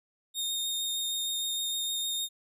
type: tone with vibrato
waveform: sawtooth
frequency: 3684 Hz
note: A#7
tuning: 21 cents flat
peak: -27 dBFS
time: 0.34-2.29 s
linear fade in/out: 50 ms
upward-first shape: sine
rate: 6.5 Hz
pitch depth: 10 cents each way
effects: none